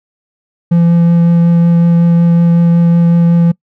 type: tone with vibrato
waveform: triangle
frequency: 170 Hz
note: F3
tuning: 46 cents flat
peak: -3 dBFS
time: 0.71-3.52 s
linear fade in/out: 10 ms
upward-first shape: triangle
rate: 5.4 Hz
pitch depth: 10 cents each way
effects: noise-tail reverb RT60 0.1 s tail -24 dB re dry